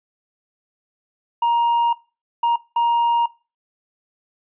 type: tone bursts at uneven times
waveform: triangle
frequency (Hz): 940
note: A#5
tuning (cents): +14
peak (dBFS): -13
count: 3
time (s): 1.42-1.93 / 2.43-2.56 / 2.76-3.26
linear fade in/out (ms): 5
effects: noise-tail reverb RT60 0.3 s tail -20 dB re dry + resampled to 8000 Hz